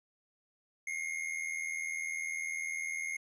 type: tone with amplitude modulation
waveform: square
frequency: 2140 Hz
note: C7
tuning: 38 cents sharp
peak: -32 dBFS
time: 0.87-3.17 s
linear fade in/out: 5 ms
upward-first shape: sine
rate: 80 Hz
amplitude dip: 80%
effects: low-pass 10000 Hz 12 dB/octave